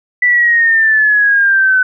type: exponential sweep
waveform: sine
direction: down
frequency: 1981 to 1504 Hz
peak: -7 dBFS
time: 0.22-1.83 s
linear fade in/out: 5 ms
effects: none